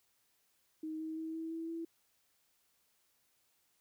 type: tone with pitch steps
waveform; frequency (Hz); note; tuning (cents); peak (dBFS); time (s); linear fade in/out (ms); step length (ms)
sine; 314.2 / 317.5 / 320.8 / 324.2 / 327.5 / 331; D#4 / D#4 / E4 / E4 / E4 / E4; +17 / +35 / -47 / -29 / -11 / +7; -38; 0.83-1.85; 5; 170
effects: white hiss -75 dBFS RMS until 3.8 s